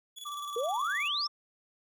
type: tone with tremolo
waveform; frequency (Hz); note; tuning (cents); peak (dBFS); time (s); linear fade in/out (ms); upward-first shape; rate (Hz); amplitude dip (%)
sawtooth; 3402; G#7; +41; -37; 0.16-1.09; 20; square; 19; 60
type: tone with vibrato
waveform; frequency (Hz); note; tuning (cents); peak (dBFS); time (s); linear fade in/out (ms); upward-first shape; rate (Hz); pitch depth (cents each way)
triangle; 1167; D6; -11; -35; 0.25-1.28; 10; sine; 18; 28
type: exponential sweep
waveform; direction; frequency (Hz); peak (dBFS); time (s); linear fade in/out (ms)
sine; up; 444.4 to 5530; -29; 0.56-1.27; 5
effects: none